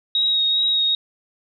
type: tone with vibrato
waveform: sine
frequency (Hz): 3780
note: A#7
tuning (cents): +23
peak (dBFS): -16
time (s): 0.15-0.95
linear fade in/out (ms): 2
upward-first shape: sine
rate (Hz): 2.5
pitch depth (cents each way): 19
effects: none